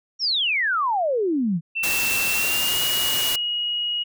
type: exponential sweep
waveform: sine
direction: down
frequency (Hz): 5740 to 154.5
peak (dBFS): -19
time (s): 0.19-1.61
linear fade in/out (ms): 50
type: tone with pitch glide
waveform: sine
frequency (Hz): 2684 to 2893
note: E7 to F#7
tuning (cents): +31 to -40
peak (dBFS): -22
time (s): 1.75-4.04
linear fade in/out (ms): 20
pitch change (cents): +129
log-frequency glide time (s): 2.29-2.81
type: noise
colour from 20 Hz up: white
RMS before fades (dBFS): -25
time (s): 1.83-3.36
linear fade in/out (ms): 5
effects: none